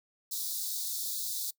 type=high-pass noise; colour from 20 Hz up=white; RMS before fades=-35 dBFS; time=0.31-1.51 s; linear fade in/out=10 ms; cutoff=3600 Hz; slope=96 dB/octave; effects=noise-tail reverb RT60 0.1 s tail -22 dB re dry